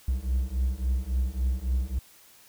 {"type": "beating tone pair", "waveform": "triangle", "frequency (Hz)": [61.74, 65.34], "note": ["B1", "C2"], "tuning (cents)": [0, -2], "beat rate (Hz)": 3.6, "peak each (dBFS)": [-26, -25], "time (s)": [0.08, 1.99], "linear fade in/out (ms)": 5, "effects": ["white hiss -55 dBFS RMS until 2.48 s"]}